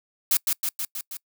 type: noise with echo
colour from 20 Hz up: blue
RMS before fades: -20 dBFS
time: 0.31-0.37 s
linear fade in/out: 2 ms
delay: 160 ms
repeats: 5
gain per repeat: -3 dB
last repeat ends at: 1.17 s
effects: noise-tail reverb RT60 0.1 s tail -25 dB re dry